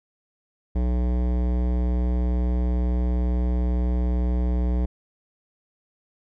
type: tone with hard clipping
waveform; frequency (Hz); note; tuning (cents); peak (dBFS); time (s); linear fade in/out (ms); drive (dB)
sine; 61.1; B1; -18; -22; 0.75-4.86; 10; 17
effects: none